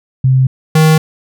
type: tone pair in turn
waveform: sine / square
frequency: 130.81 / 157.28 Hz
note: C3 / D#3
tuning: 0 / +19 cents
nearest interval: minor third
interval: 319 cents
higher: second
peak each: -6 dBFS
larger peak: neither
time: 0.24-0.47 / 0.75-0.98 s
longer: neither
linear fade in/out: 5 ms
effects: none